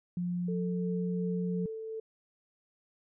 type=tone with pitch glide; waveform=sine; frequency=176.7 to 178.03 Hz; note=F3 to F3; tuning=+21 to +34 cents; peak=-30 dBFS; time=0.17-1.66 s; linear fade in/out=2 ms; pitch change=+13 cents; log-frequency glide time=0.45-0.66 s
type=tone with tremolo; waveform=sine; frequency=442.7 Hz; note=A4; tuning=11 cents sharp; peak=-35 dBFS; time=0.48-2 s; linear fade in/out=5 ms; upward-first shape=sine; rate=2.8 Hz; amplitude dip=25%
effects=none